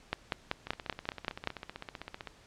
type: two click trains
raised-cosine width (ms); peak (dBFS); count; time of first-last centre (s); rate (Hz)
0.3; -24 / -14; 26 / 8; 0.67-2.273 / 0.13-1.474; 15.6 / 5.21
effects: pink hiss -59 dBFS RMS until 2.46 s + low-pass 7000 Hz 12 dB/octave